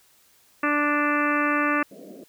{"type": "harmonic tone", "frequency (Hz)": 293.7, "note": "D4", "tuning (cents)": 0, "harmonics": [1, 2, 3, 4, 5, 6, 7, 8, 9], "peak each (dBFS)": [-25, -30, -36, -25, -29, -28, -33, -35, -33], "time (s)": [0.63, 1.83], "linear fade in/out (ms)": 5}
{"type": "band-pass noise", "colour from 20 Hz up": "pink", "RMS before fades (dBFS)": -43, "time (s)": [1.91, 2.24], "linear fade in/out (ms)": 5, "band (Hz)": [180, 670], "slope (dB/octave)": 96}
{"effects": ["white hiss -59 dBFS RMS until 2.28 s"]}